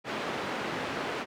pink band-pass noise, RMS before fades -34 dBFS, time 0.04-1.26 s, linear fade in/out 50 ms, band 240 to 2700 Hz, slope 12 dB/octave, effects none

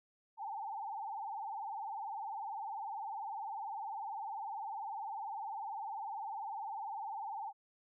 sine tone with vibrato, 843 Hz, G#5, 26 cents sharp, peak -39 dBFS, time 0.37-7.53 s, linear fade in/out 50 ms, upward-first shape sine, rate 20 Hz, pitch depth 140 cents each way, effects none

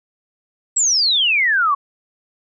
sine exponential sweep, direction down, 7902 to 1087 Hz, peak -13 dBFS, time 0.76-1.75 s, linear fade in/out 10 ms, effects none

